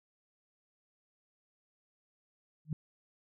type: tone with exponential growth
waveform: sine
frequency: 153.4 Hz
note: D#3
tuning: 24 cents flat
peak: -27 dBFS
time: 2.65-2.73 s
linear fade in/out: 2 ms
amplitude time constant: 16 ms
effects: none